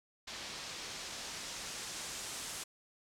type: noise with low-pass filter sweep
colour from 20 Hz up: white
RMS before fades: -44 dBFS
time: 0.27-2.64 s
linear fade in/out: 10 ms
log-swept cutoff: 4800 to 8600 Hz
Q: 1.1
effects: none